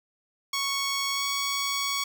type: tone with pitch glide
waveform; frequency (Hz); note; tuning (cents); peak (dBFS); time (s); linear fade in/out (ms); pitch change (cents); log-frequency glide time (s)
10% pulse; 1108.7 to 1117.7; C#6 to C#6; 0 to +14; -18; 0.53-2.04; 5; +14; 1.12-1.25
effects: 10-bit